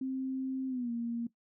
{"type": "tone with pitch glide", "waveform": "sine", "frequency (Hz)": [263.1, 234.4], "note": ["C4", "A#3"], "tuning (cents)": [10, 10], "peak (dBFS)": -32, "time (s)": [0.01, 1.27], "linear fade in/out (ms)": 5, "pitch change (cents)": -200, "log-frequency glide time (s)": [0.68, 0.91], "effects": ["noise-tail reverb RT60 0.1 s tail -17 dB re dry"]}